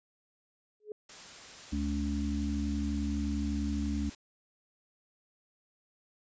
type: tone with exponential growth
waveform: sine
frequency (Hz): 422.6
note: G#4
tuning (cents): +30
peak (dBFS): -33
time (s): 0.8-0.92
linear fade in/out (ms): 2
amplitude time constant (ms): 25
type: noise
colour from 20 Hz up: white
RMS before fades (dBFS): -48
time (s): 1.09-4.15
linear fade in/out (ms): 5
type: harmonic tone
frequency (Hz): 71.7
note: D2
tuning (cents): -41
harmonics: 1 / 3 / 4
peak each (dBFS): -33 / -34 / -35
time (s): 1.72-4.1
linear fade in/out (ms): 10
effects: resampled to 16000 Hz